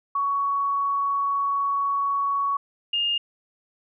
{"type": "tone pair in turn", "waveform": "sine", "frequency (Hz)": [1119, 2828], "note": ["C#6", "F7"], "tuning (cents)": [16, 21], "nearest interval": "octave + major third", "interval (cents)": 1605, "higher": "second", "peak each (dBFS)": -21, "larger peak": "neither", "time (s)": [[0.15, 2.57], [2.93, 3.18]], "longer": "first", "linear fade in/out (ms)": 5, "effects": []}